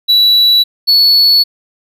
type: tone pair in turn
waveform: triangle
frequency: 3934 / 4416 Hz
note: B7 / C#8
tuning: -7 / -7 cents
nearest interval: major second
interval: 200 cents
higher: second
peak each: -4 dBFS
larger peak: neither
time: 0.08-0.64 / 0.87-1.44 s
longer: second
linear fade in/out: 20 ms
effects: none